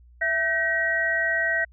sine tone cluster, 664 / 1544 / 1900 Hz, E5 / G6 / A#6, +12 / -27 / +33 cents, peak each -29 / -26 / -23 dBFS, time 0.21-1.65 s, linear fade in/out 10 ms, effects added 60 Hz sine -49 dBFS peak until 1.72 s

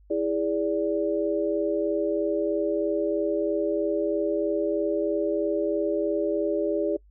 sine tone cluster, 328.8 / 411.9 / 581 Hz, E4 / G#4 / D5, -4 / -14 / -19 cents, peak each -27 dBFS, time 0.1-6.97 s, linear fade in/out 10 ms, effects noise-tail reverb RT60 0.1 s tail -23 dB re dry + added 50 Hz sine -52 dBFS peak until 7.1 s

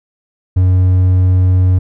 triangle tone, 92 Hz, F#2, 9 cents flat, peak -5 dBFS, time 0.56-1.79 s, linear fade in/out 10 ms, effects none

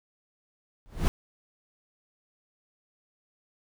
brown noise with exponential growth, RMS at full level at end -17 dBFS, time 0.86-1.08 s, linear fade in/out 0 ms, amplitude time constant 46 ms, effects none

